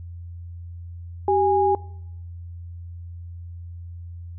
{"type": "tone pair together", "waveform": "sine", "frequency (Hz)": [388, 822.1], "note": ["G4", "G#5"], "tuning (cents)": [-18, -18], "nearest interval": "octave + minor second", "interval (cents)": 1300, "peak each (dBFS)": -19, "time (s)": [1.28, 1.75], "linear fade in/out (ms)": 2, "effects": ["noise-tail reverb RT60 0.9 s tail -22 dB re dry", "added 86 Hz sine -34 dBFS peak until 4.38 s"]}